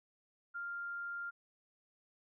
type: tone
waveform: sine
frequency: 1396.9 Hz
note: F6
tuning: in tune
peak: -39 dBFS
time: 0.54-1.31 s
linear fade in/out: 20 ms
effects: none